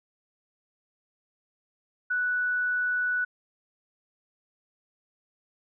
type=tone; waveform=sine; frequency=1480 Hz; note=F#6; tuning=in tune; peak=-24 dBFS; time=2.1-3.25 s; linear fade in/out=10 ms; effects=none